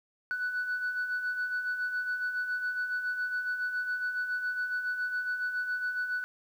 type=beating tone pair; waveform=sine; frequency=1480 / 1487.2 Hz; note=F#6 / F#6; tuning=0 / +8 cents; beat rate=7.2 Hz; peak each=-37 / -29 dBFS; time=0.31-6.24 s; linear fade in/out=0 ms; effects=tanh soft clip ceiling -26 dBFS + 10-bit